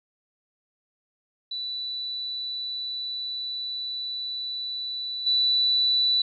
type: tone with level steps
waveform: sine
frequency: 3966 Hz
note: B7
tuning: 7 cents sharp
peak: -29 / -19 dBFS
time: 1.51-6.22 s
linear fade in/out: 5 ms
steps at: 5.26 s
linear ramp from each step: 10 ms
effects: none